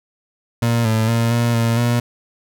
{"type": "tone with pitch steps", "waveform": "30% pulse", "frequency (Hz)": [117.2, 110.8, 115.9, 118.2, 115.6, 119.5], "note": ["A#2", "A2", "A#2", "A#2", "A#2", "A#2"], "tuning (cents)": [10, 13, -10, 24, -14, 43], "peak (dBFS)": -12, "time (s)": [0.62, 2], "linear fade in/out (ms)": 5, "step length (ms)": 230, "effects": []}